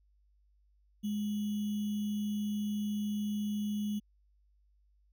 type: tone with sample-and-hold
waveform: sine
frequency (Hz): 208.1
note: G#3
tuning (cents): +4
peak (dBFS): -31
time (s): 1.03-4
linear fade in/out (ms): 20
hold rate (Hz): 3150
effects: added 50 Hz sine -65 dBFS peak until 5.12 s